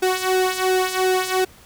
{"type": "tone with flanger", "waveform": "sawtooth", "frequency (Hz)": 372.2, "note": "F#4", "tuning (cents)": 10, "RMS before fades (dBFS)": -20, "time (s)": [0.02, 1.45], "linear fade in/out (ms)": 10, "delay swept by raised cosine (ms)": [1.7, 2.64], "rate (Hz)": 2.8, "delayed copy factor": -0.75, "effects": ["pink hiss -48 dBFS RMS until 1.65 s"]}